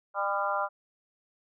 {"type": "harmonic tone with a mistuned harmonic", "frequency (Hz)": 200.3, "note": "G3", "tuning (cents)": 38, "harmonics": [3, 4, 5, 6, 7], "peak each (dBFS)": [-33, -33, -33, -33, -33], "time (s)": [0.14, 0.69], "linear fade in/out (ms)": 50, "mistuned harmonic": 7, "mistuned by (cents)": -26, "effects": []}